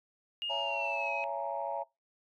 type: tone with pitch glide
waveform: sine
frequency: 2842 to 2532 Hz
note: F7 to D#7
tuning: +30 to +30 cents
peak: -33 dBFS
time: 0.42-1.24 s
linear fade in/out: 0 ms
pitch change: -200 cents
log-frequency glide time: 0.59-1.12 s
type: chord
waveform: sine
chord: A# half-diminished seventh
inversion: first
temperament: just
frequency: 559.4 / 671.3 / 839.1 / 932.3 Hz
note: C#5 / E5 / G#5 / A#5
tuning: +16 / +31 / +18 / 0 cents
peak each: -38 dBFS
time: 0.49-1.84 s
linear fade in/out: 20 ms
effects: noise-tail reverb RT60 0.2 s tail -21 dB re dry + tanh soft clip ceiling -23 dBFS